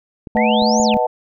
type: clicks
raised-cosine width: 3 ms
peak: -18 dBFS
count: 5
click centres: 0.272 / 0.363 / 0.622 / 0.8 / 0.944 s
type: chord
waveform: sine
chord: B dominant seventh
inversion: none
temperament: equal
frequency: 493.9 / 622.3 / 740 / 880 Hz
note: B4 / D#5 / F#5 / A5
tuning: 0 / 0 / 0 / 0 cents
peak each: -20 dBFS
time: 0.35-1.07 s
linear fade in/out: 10 ms
type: tone with vibrato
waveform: sine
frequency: 220 Hz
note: A3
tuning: in tune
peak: -16 dBFS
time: 0.35-0.97 s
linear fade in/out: 0 ms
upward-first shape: triangle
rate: 2.9 Hz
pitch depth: 16 cents each way
type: exponential two-way sweep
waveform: sine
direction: up then down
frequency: 1864.7 to 7150 to 2396 Hz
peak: -21 dBFS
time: 0.37-0.94 s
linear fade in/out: 0 ms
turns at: 0.82 s
effects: none